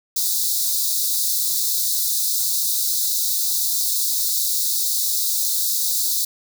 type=high-pass noise; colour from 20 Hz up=white; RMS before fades=-21 dBFS; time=0.16-6.25 s; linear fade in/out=5 ms; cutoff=3700 Hz; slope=96 dB/octave; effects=none